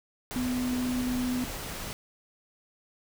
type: tone in noise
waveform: sine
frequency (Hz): 250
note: B3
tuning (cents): +21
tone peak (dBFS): -27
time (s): 0.36-1.44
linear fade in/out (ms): 0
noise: pink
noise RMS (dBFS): -37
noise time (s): 0.31-1.93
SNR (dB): +7
effects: none